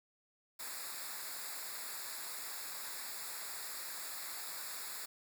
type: noise with comb filter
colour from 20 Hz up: white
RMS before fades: -44 dBFS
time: 0.59-5.06 s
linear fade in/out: 10 ms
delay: 0.33 ms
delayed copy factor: -0.85
effects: none